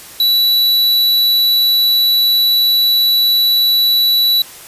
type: tone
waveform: square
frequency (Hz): 3941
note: B7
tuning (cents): -4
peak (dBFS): -10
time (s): 0.2-4.42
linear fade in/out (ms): 2
effects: white hiss -35 dBFS RMS until 4.67 s + resampled to 32000 Hz